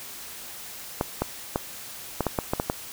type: clicks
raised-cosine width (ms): 1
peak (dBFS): -9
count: 9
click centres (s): 1.011 / 1.22 / 1.559 / 2.207 / 2.267 / 2.388 / 2.535 / 2.599 / 2.699
effects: white hiss -40 dBFS RMS until 2.92 s